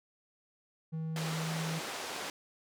triangle tone with pitch glide, 160 to 161.86 Hz, D#3 to E3, +49 to -31 cents, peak -32 dBFS, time 0.92-1.8 s, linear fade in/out 20 ms, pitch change +20 cents, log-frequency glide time 1.33-1.56 s
pink band-pass noise, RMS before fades -40 dBFS, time 1.16-2.3 s, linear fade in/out 2 ms, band 370 to 7800 Hz, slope 12 dB/octave
effects none

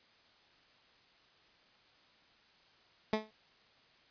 15% pulse tone with exponential decay, 216.4 Hz, A3, 29 cents flat, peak -20 dBFS, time 3.13-3.31 s, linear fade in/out 2 ms, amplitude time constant 37 ms, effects white hiss -65 dBFS RMS until 4.1 s + resampled to 11025 Hz

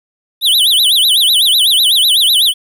square tone with vibrato, 3440 Hz, A7, 40 cents flat, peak -8 dBFS, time 0.41-2.54 s, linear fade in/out 50 ms, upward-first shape sine, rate 8 Hz, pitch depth 260 cents each way, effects 8-bit

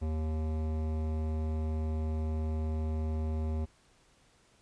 sine tone with hard clipping, 78.4 Hz, D#2, 14 cents sharp, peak -32 dBFS, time 0.01-3.66 s, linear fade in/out 20 ms, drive 16 dB, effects pink hiss -65 dBFS RMS until 4.61 s + resampled to 22050 Hz

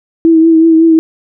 sine tone with vibrato, 325.3 Hz, E4, 23 cents flat, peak -3 dBFS, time 0.25-0.99 s, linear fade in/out 0 ms, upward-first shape triangle, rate 5.4 Hz, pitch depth 36 cents each way, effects none

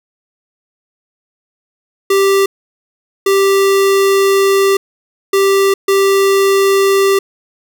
square tone bursts at uneven times, 392 Hz, G4, in tune, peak -9 dBFS, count 4, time 2.1-2.46 / 3.26-4.77 / 5.33-5.74 / 5.88-7.19 s, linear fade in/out 5 ms, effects none

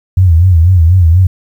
sine tone with vibrato, 87.1 Hz, F2, 4 cents flat, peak -3 dBFS, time 0.17-1.27 s, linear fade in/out 5 ms, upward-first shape sine, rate 4.1 Hz, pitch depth 140 cents each way, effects 7-bit

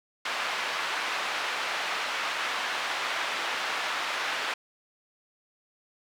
pink band-pass noise, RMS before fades -31 dBFS, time 0.25-4.54 s, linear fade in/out 5 ms, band 980 to 3200 Hz, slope 12 dB/octave, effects none

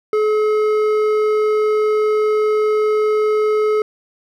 triangle tone with hard clipping, 427.5 Hz, A4, 50 cents flat, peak -15 dBFS, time 0.13-3.82 s, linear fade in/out 2 ms, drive 12 dB, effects none

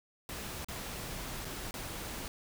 pink noise with dropouts, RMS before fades -41 dBFS, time 0.29-2.28 s, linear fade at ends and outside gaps 1 ms, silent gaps 0.646-0.685 / 1.447-1.452 / 1.71-1.74 s, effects none

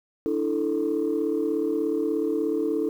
sine chord, D suspended second, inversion none, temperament just, 293.7 / 330.4 / 440.5 Hz, D4 / E4 / A4, 0 / +4 / +2 cents, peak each -27 / -26 / -25 dBFS, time 0.26-2.89 s, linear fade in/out 0 ms, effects tanh soft clip ceiling -16 dBFS + 9-bit

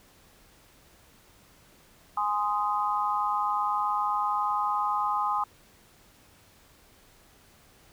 sine chord, Ab major, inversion none, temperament just, 830.6 / 1038.3 / 1245.9 Hz, Ab5 / C6 / Eb6, 0 / -14 / +2 cents, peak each -29 dBFS, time 2.17-5.44 s, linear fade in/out 5 ms, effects pink hiss -58 dBFS RMS until 7.92 s

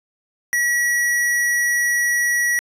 square tone, 1927 Hz, B6, 43 cents flat, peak -17 dBFS, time 0.53-2.59 s, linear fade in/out 0 ms, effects resampled to 32000 Hz

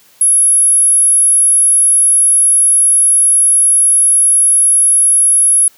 sine tone, 10750 Hz, E9, 33 cents sharp, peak -6 dBFS, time 0.21-5.68 s, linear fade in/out 2 ms, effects white hiss -47 dBFS RMS until 5.77 s + high-pass 80 Hz 12 dB/octave

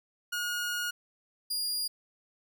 sawtooth tone pair in turn, 1438 / 4837 Hz, F#6 / D#8, -50 / -50 cents, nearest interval octave + major sixth, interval 2100 cents, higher second, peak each -27 dBFS, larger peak neither, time 0.32-0.91 / 1.5-1.88 s, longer first, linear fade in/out 10 ms, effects none

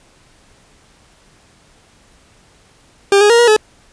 40% pulse tone with pitch steps, 398.7 / 414 / 468.7 / 477.2 / 428.9 Hz, G4 / G#4 / A#4 / A#4 / A4, +29 / -5 / +9 / +41 / -44 cents, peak -6 dBFS, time 3.12-3.565 s, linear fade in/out 2 ms, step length 89 ms, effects pink hiss -50 dBFS RMS until 3.92 s + resampled to 22050 Hz

